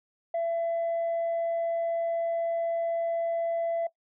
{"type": "tone", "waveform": "sine", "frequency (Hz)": 671, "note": "E5", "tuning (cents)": 31, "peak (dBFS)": -24, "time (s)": [0.34, 3.87], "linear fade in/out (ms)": 5, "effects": ["noise-tail reverb RT60 0.1 s tail -19 dB re dry", "tanh soft clip ceiling -24 dBFS"]}